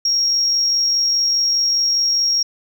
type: tone with amplitude modulation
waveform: sine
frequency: 5588 Hz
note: F8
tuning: in tune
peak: -12 dBFS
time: 0.05-2.43 s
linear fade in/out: 5 ms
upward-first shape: sine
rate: 44.9 Hz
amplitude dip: 25%
effects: tanh soft clip ceiling -10 dBFS